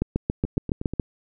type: two click trains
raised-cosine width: 3 ms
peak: -16 / -9 dBFS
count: 5 / 8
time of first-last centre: 0.45-0.936 / 0.02-0.998 s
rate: 8.23 / 7.16 Hz
effects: none